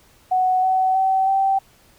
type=tone with pitch steps; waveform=sine; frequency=742 / 753.2 / 764.6 / 776.2 Hz; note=F#5 / F#5 / G5 / G5; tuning=+5 / +31 / -43 / -17 cents; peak=-15 dBFS; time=0.31-1.59 s; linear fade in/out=10 ms; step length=320 ms; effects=pink hiss -54 dBFS RMS until 1.98 s